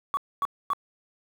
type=tone bursts; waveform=sine; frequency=1129 Hz; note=C#6; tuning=31 cents sharp; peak=-21 dBFS; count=3; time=0.14-0.733 s; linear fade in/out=0 ms; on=31 ms; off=250 ms; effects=tanh soft clip ceiling -20 dBFS + 8-bit